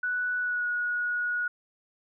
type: tone with pitch glide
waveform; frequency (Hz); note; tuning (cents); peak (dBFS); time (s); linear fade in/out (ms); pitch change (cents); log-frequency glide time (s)
sine; 1480 to 1454.6; F#6 to F#6; 0 to -30; -26; 0.03-1.48; 5; -30; 0.39-0.67
effects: none